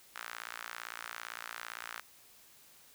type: tone with high-pass filter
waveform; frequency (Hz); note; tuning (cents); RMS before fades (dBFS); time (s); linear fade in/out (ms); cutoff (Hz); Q
sawtooth; 57.7; A#1; -17; -45; 0.15-2.01; 10; 1400; 2.1
effects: white hiss -60 dBFS RMS until 2.94 s